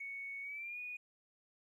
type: tone with pitch glide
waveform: triangle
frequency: 2221 to 2464 Hz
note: C#7 to D#7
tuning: +3 to -17 cents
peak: -38 dBFS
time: 0-0.97 s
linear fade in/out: 10 ms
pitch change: +180 cents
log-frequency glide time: 0.42-0.79 s
effects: tanh soft clip ceiling -40 dBFS